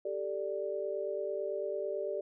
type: chord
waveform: sine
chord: G suspended second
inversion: none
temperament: just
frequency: 392 / 441 / 588 Hz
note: G4 / A4 / D5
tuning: 0 / +4 / +2 cents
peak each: -37 / -39 / -36 dBFS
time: 0.05-2.21 s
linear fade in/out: 5 ms
effects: none